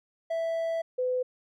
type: tone pair in turn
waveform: triangle / sine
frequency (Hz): 659.3 / 504.8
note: E5 / B4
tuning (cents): 0 / +38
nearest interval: perfect fourth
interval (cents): 462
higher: first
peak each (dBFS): -25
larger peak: neither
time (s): 0.3-0.82 / 0.98-1.23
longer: first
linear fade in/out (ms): 10
effects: none